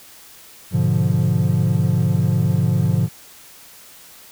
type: chord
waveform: triangle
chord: G# diminished seventh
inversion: none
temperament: equal with one note detuned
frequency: 103.83 / 123.97 / 146.83 / 174.61 Hz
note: G#2 / B2 / D3 / F3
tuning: 0 / +7 / 0 / 0 cents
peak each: -18 dBFS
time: 0.71-3.09 s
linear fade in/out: 50 ms
effects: tanh soft clip ceiling -5 dBFS + white hiss -44 dBFS RMS until 4.31 s